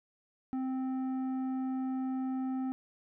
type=tone with tanh clipping; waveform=sine; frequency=260.9 Hz; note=C4; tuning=5 cents flat; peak=-33 dBFS; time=0.53-2.72 s; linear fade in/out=0 ms; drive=9 dB; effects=none